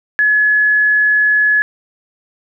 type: tone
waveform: sine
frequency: 1700 Hz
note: G#6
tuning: 40 cents sharp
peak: -9 dBFS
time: 0.19-1.62 s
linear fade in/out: 0 ms
effects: none